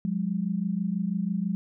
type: tone pair together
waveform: sine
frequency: 178.99 / 205.1 Hz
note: F3 / G#3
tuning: +43 / -21 cents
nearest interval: major second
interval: 236 cents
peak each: -28 dBFS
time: 0.05-1.55 s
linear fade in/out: 0 ms
effects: none